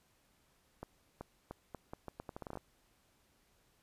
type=accelerating click train; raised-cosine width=1 ms; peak=-29 dBFS; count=15; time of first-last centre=0.83-2.573 s; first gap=380 ms; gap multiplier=0.79; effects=pink hiss -72 dBFS RMS until 3.82 s + resampled to 32000 Hz